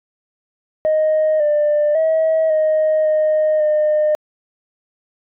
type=tone with pitch steps; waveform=sine; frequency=622 / 595 / 640 / 623 / 618 / 608 Hz; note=D#5 / D5 / D#5 / D#5 / D#5 / D#5; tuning=-1 / +22 / +49 / +2 / -12 / -40 cents; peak=-11 dBFS; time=0.85-4.15 s; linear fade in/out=0 ms; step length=550 ms; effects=tanh soft clip ceiling -10 dBFS